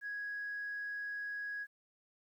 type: tone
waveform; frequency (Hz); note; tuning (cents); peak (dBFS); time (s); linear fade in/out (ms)
sine; 1661.2; G#6; 0; -37; 0.01-1.67; 50
effects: tanh soft clip ceiling -34 dBFS + 12-bit